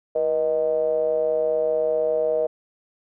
triangle ring-modulated tone, 72.5 Hz, D2, 22 cents flat, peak -14 dBFS, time 0.15-2.47 s, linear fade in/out 10 ms, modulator 552 Hz, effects none

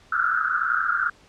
pink band-pass noise, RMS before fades -23 dBFS, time 0.12-1.1 s, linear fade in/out 10 ms, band 1300 to 1500 Hz, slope 96 dB/octave, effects pink hiss -54 dBFS RMS until 1.28 s + low-pass 6000 Hz 12 dB/octave

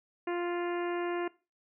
harmonic tone, 349.2 Hz, F4, in tune, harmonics 1 / 2 / 3 / 4 / 5 / 6 / 7 / 8, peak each -31 / -39 / -41 / -46 / -44 / -48 / -49 / -51 dBFS, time 0.27-1.28 s, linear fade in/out 5 ms, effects noise-tail reverb RT60 0.3 s tail -20 dB re dry

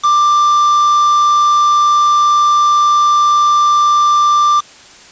triangle tone with quantisation, 1183 Hz, D6, 12 cents sharp, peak -6 dBFS, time 0.03-4.61 s, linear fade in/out 20 ms, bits 3, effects white hiss -39 dBFS RMS until 5.11 s + resampled to 16000 Hz

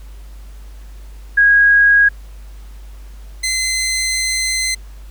sine / 15% pulse tone pair in turn, 1645 / 2058 Hz, G#6 / C7, -17 / -29 cents, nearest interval major third, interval 388 cents, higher second, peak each -7 / -10 dBFS, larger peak first, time 1.37-2.09 / 3.43-4.75 s, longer second, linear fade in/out 10 ms, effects added 50 Hz sine -32 dBFS peak until 5.1 s + pink hiss -49 dBFS RMS until 5.1 s

